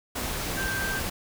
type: tone in noise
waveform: sine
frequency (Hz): 1570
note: G6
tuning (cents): +2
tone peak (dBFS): -29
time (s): 0.57-1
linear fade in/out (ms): 10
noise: pink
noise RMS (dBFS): -31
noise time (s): 0.15-1.1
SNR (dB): -1
effects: none